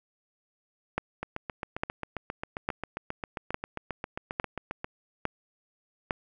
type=two click trains; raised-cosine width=0.5 ms; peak=-18 / -12 dBFS; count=28 / 7; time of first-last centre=1.23-4.844 / 0.98-6.108 s; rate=7.47 / 1.17 Hz; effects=none